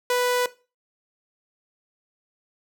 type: tone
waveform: sawtooth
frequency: 493.9 Hz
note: B4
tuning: in tune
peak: -16 dBFS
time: 0.1-0.46 s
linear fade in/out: 2 ms
effects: noise-tail reverb RT60 0.3 s tail -17 dB re dry